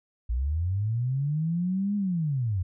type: linear two-way sweep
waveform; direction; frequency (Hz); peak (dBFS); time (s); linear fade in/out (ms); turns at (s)
sine; up then down; 55 to 207.7 to 85.1; -24; 0.29-2.63; 10; 1.96
effects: none